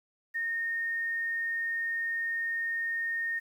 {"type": "tone", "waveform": "sine", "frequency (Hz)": 1840, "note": "A#6", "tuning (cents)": -23, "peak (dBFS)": -29, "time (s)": [0.34, 3.4], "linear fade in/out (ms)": 20, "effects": ["10-bit"]}